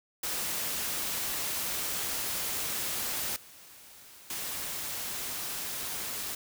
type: noise with level steps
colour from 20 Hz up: white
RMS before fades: -33 / -52 / -36 dBFS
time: 0.23-6.35 s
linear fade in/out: 5 ms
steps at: 3.36 / 4.3 s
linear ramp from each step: 2 ms
effects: none